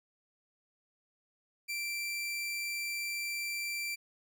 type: tone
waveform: sawtooth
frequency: 2349 Hz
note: D7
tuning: in tune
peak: -31 dBFS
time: 1.68-3.96 s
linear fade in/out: 20 ms
effects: none